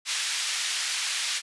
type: band-pass noise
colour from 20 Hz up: white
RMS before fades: -29 dBFS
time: 0.05-1.42 s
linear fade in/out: 50 ms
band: 1800 to 5800 Hz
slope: 12 dB/octave
effects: resampled to 24000 Hz